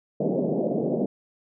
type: band-pass noise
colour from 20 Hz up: pink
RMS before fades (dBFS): -25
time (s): 0.2-1.06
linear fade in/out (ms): 5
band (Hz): 160 to 640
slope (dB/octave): 48
effects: none